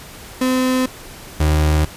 35% pulse tone pair in turn, 256.6 / 76.62 Hz, C4 / D#2, -34 / -26 cents, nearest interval octave + major sixth, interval 2092 cents, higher first, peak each -13 / -11 dBFS, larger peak second, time 0.41-0.86 / 1.4-1.85 s, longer neither, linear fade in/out 5 ms, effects pink hiss -37 dBFS RMS until 1.96 s + resampled to 32000 Hz

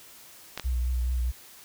clicks, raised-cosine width 0.2 ms, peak -15 dBFS, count 2, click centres 0.576 / 0.597 s
sine tone with vibrato, 61.74 Hz, B1, in tune, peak -24 dBFS, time 0.64-1.32 s, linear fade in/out 20 ms, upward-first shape triangle, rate 4.7 Hz, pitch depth 44 cents each way
effects white hiss -50 dBFS RMS until 1.64 s

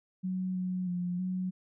sine tone with pitch steps, 185.4 / 183.4 / 177.6 / 184.5 Hz, F#3 / F#3 / F3 / F#3, +4 / -15 / +29 / -5 cents, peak -30 dBFS, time 0.23-1.51 s, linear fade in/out 20 ms, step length 320 ms, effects none

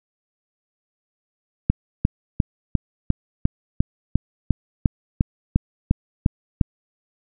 click train, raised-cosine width 5 ms, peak -3 dBFS, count 15, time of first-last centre 1.7-6.612 s, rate 2.85 Hz, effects none

